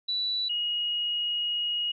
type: tone pair in turn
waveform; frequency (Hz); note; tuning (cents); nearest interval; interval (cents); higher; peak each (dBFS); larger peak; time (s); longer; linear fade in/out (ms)
sine; 3951 / 2886; B7 / F#7; 0 / -44; perfect fourth; 544; first; -26; neither; 0.08-0.49 / 0.49-1.92; second; 10
effects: none